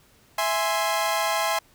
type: chord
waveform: sawtooth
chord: E augmented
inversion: none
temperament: equal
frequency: 659.3 / 830.6 / 1046.5 Hz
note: E5 / G#5 / B#5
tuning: 0 / 0 / 0 cents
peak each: -23 dBFS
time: 0.38-1.59 s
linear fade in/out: 5 ms
effects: pink hiss -58 dBFS RMS until 1.74 s